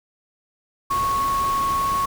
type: tone in noise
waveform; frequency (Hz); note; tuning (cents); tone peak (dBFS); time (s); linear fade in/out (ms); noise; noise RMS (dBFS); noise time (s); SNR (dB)
sine; 1103; C#6; -9; -19; 0.9-2.06; 10; pink; -32; 0.9-2.06; +10
effects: none